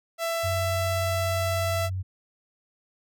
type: tone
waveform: sawtooth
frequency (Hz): 666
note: E5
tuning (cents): +18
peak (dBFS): -22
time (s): 0.18-1.9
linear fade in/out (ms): 50
type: tone with vibrato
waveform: sine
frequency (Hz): 93.6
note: F#2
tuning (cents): +20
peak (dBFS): -27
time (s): 0.43-2.03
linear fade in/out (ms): 20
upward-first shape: sine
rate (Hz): 17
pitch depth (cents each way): 17
effects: none